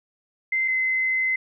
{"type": "tone pair in turn", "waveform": "sine", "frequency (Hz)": [2076, 2053], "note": ["C7", "C7"], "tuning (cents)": [-14, -33], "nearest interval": "unison", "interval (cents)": 19, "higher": "first", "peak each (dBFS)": -20, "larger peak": "neither", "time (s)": [[0.52, 0.68], [0.68, 1.36]], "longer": "second", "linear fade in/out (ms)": 5, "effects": []}